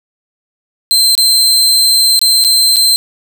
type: tone with dropouts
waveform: sawtooth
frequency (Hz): 4117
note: C8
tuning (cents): -29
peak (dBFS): -4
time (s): 0.91-2.96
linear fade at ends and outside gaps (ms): 0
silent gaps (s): 1.152-1.178 / 2.192-2.215 / 2.44-2.447 / 2.76-2.767
effects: none